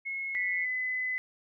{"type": "tone", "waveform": "sine", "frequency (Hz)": 2174, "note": "C#7", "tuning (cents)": -34, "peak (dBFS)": -32, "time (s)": [0.05, 0.66], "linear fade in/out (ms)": 20}
{"type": "tone with pitch glide", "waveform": "sine", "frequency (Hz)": [1986, 2016], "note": ["B6", "B6"], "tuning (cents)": [9, 35], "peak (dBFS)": -29, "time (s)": [0.35, 1.18], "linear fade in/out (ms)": 0, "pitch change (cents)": 26, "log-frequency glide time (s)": [0.47, 0.74]}
{"effects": []}